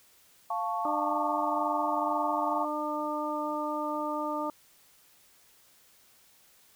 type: chord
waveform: sine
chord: F augmented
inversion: none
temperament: equal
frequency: 698.5 / 880 / 1108.7 Hz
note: F5 / A5 / C#6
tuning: 0 / 0 / 0 cents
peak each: -33 dBFS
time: 0.5-2.65 s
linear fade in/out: 5 ms
type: harmonic tone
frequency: 300.7 Hz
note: D4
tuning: 41 cents sharp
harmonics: 1 / 2 / 3 / 4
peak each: -35 / -35 / -35 / -35 dBFS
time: 0.85-4.5 s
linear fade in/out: 2 ms
effects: white hiss -61 dBFS RMS until 6.75 s